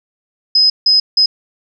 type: tone bursts at uneven times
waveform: sine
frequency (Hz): 5060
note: D#8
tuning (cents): +28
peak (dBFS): -7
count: 3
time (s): 0.55-0.7 / 0.86-1 / 1.17-1.26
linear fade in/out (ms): 5
effects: none